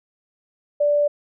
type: tone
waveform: sine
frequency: 585 Hz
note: D5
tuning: 7 cents flat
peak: -15 dBFS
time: 0.8-1.08 s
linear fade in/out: 10 ms
effects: none